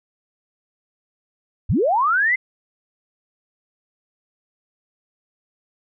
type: linear sweep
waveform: sine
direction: up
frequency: 49 to 2093 Hz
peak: -15 dBFS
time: 1.69-2.36 s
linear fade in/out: 10 ms
effects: none